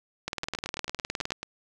two click trains, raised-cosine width 0.2 ms, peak -17 / -13 dBFS, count 10 / 21, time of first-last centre 0.44-1.43 / 0.28-1.306 s, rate 9.09 / 19.5 Hz, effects none

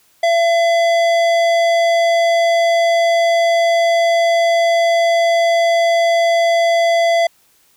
sine tone with tanh clipping, 675 Hz, E5, 41 cents sharp, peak -13 dBFS, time 0.23-7.27 s, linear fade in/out 5 ms, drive 16 dB, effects white hiss -55 dBFS RMS until 7.76 s

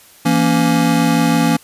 square chord, A# diminished, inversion second, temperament just, 167.82 / 233.1 / 279.7 Hz, E3 / A#3 / C#4, +31 / 0 / +16 cents, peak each -17 dBFS, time 0.25-1.57 s, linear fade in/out 10 ms, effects white hiss -45 dBFS RMS until 1.63 s + resampled to 32000 Hz

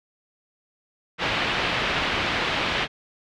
white low-pass noise, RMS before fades -25 dBFS, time 1.18-2.88 s, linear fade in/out 50 ms, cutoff 3300 Hz, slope 24 dB/octave, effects none

